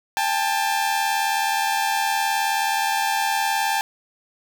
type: tone pair together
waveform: sawtooth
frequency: 800 / 879.2 Hz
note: G5 / A5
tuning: +35 / -2 cents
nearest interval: major second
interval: 163 cents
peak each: -19 dBFS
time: 0.17-3.81 s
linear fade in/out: 0 ms
effects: 7-bit